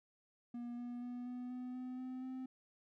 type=tone with pitch steps; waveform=triangle; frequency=239.7 / 242.3 / 245 / 247.7 / 250.5 / 253.2 / 256 / 258.8 Hz; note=A#3 / B3 / B3 / B3 / B3 / B3 / C4 / C4; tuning=+48 / -33 / -14 / +5 / +25 / +43 / -38 / -19 cents; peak=-40 dBFS; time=0.54-2.46 s; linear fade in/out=5 ms; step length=240 ms; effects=none